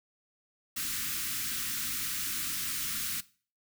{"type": "band-stop noise", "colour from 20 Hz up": "white", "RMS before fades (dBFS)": -34, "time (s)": [0.76, 3.21], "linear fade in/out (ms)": 10, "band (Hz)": [320, 1200], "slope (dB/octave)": 48, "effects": ["noise-tail reverb RT60 0.4 s tail -19 dB re dry"]}